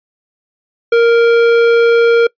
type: tone with tanh clipping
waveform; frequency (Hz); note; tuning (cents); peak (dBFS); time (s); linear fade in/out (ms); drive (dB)
sine; 466.2; A#4; 0; -8; 0.92-2.27; 5; 14
effects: noise-tail reverb RT60 0.1 s tail -24 dB re dry + resampled to 11025 Hz